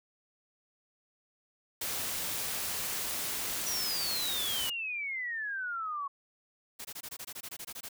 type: noise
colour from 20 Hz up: white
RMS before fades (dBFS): -35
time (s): 1.81-4.7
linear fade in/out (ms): 5
type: exponential sweep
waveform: sine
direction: down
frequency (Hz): 5920 to 1098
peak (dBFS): -33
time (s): 3.66-6.08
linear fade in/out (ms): 10
type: noise bursts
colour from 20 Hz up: white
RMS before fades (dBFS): -42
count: 14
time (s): 6.79-7.889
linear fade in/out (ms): 10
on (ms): 59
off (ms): 21
effects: none